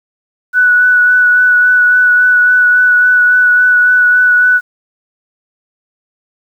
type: tone with vibrato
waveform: sine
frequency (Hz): 1480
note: F#6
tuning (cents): 0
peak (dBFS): -5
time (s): 0.53-4.61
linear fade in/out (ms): 50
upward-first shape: sine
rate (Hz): 3.6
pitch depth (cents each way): 15
effects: 7-bit